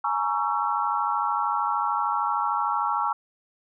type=chord; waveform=sine; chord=A# half-diminished seventh; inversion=third; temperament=just; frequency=839.1 / 932.3 / 1118.8 / 1342.6 Hz; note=G#5 / A#5 / C#6 / E6; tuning=+18 / 0 / +16 / +31 cents; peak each=-28 dBFS; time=0.04-3.13 s; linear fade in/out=5 ms; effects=none